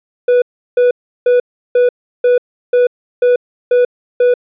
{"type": "tone bursts", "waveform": "triangle", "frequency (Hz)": 491.5, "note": "B4", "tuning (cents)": -8, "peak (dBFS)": -5, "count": 9, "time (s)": [0.28, 4.34], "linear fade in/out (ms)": 5, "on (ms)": 140, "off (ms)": 350, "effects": ["resampled to 8000 Hz"]}